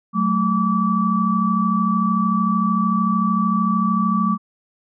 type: tone cluster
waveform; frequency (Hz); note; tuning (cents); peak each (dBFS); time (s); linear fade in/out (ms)
sine; 186.2 / 219.5 / 1154; F#3 / A3 / D6; +11 / -4 / -31; -20; 0.13-4.38; 50
effects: none